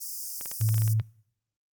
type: high-pass noise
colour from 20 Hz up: white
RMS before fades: -36 dBFS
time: 0-0.94 s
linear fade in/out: 20 ms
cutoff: 4900 Hz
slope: 96 dB/octave
type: clicks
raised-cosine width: 0.3 ms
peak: -24 dBFS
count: 10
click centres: 0.411 / 0.458 / 0.515 / 0.613 / 0.69 / 0.743 / 0.781 / 0.82 / 0.878 / 0.998 s
type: tone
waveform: sine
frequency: 110 Hz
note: A2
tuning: in tune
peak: -21 dBFS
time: 0.6-1.02 s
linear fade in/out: 20 ms
effects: noise-tail reverb RT60 0.7 s tail -24 dB re dry + Opus 32 kbps